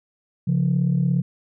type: tone pair together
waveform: sine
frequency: 137.33 / 174.61 Hz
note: C#3 / F3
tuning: -16 / 0 cents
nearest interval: major third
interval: 416 cents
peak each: -19 dBFS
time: 0.47-1.22 s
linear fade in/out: 10 ms
effects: tanh soft clip ceiling -12 dBFS